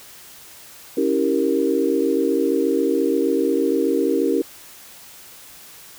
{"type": "chord", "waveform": "sine", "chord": "C# diminished seventh", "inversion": "none", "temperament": "equal with one note detuned", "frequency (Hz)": [277.2, 325.5, 392, 466.2], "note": ["C#4", "E4", "G4", "Bb4"], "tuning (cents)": [0, -22, 0, 0], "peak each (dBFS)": -22, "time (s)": [0.97, 4.42], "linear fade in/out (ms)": 5, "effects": ["white hiss -43 dBFS RMS until 5.98 s"]}